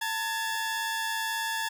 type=tone pair together; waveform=sawtooth; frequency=899.1 / 1700 Hz; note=A5 / G#6; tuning=+37 / +40 cents; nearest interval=major seventh; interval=1103 cents; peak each=-28 dBFS; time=0.01-1.69 s; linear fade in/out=10 ms; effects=none